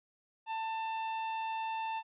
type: tone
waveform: 45% pulse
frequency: 891 Hz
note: A5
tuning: 22 cents sharp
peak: -34 dBFS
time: 0.46-2.03 s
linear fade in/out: 50 ms
effects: resampled to 8000 Hz